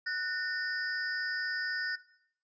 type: ring-modulated tone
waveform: square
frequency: 1650 Hz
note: G#6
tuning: 12 cents flat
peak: -29 dBFS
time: 0.06-1.96 s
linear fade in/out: 10 ms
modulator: 168 Hz
effects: noise-tail reverb RT60 0.7 s tail -17 dB re dry + resampled to 16000 Hz